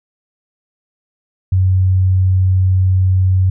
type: tone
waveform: sine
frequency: 93.4 Hz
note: F#2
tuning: 17 cents sharp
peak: -9 dBFS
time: 1.52-3.5 s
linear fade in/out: 5 ms
effects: none